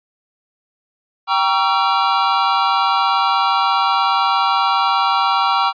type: chord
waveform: square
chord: G diminished seventh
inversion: none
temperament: just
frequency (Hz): 784 / 940.8 / 1128.9 / 1354.7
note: G5 / Bb5 / Db6 / Fb6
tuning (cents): 0 / +16 / +31 / +47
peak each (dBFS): -20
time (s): 1.27-5.73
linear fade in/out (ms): 50
effects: resampled to 11025 Hz